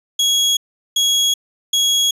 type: tone bursts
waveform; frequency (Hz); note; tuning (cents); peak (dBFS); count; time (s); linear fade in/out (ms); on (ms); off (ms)
30% pulse; 3322; G#7; 0; -10; 3; 0.19-2.11; 5; 380; 390
effects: resampled to 32000 Hz